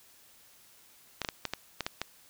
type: clicks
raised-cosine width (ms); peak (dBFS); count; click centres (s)
0.2; -14; 8; 1.217 / 1.248 / 1.288 / 1.453 / 1.536 / 1.807 / 1.865 / 2.016
effects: white hiss -59 dBFS RMS until 2.29 s